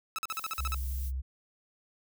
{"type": "tone bursts", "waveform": "sawtooth", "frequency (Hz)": 1300, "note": "E6", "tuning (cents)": -24, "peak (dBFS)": -28, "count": 9, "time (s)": [0.16, 0.745], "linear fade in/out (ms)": 0, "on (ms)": 25, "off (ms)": 45}
{"type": "noise", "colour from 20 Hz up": "violet", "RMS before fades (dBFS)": -45, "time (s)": [0.28, 1.12], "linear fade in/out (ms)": 50}
{"type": "tone", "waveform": "sine", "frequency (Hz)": 65.41, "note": "C2", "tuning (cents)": 0, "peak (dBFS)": -31, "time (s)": [0.58, 1.22], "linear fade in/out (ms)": 20}
{"effects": []}